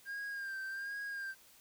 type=tone with vibrato; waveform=triangle; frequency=1601 Hz; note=G6; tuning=36 cents sharp; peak=-37 dBFS; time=0.05-1.35 s; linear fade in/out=50 ms; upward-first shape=sine; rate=1.3 Hz; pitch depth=47 cents each way; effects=white hiss -62 dBFS RMS until 1.6 s